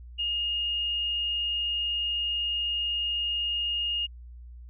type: tone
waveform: sine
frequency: 2846 Hz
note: F7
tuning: 32 cents sharp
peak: -26 dBFS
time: 0.18-4.07 s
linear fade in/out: 20 ms
effects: added 60 Hz sine -42 dBFS peak until 4.69 s